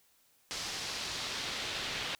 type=noise with band-pass filter sweep; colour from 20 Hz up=brown; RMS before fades=-38 dBFS; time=0.51-2.15 s; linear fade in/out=0 ms; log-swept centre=5300 to 3400 Hz; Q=1.4; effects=white hiss -68 dBFS RMS until 2.19 s